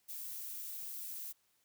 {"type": "noise", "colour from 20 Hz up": "violet", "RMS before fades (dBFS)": -44, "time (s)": [0.08, 1.33], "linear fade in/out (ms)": 20, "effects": ["white hiss -75 dBFS RMS until 1.64 s"]}